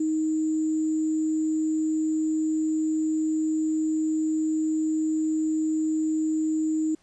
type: tone with sample-and-hold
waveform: sine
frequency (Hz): 313.3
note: D#4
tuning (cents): +12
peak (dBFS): -22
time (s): 0-6.95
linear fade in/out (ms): 5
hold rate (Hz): 7350
effects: pink hiss -63 dBFS RMS until 7.02 s + resampled to 22050 Hz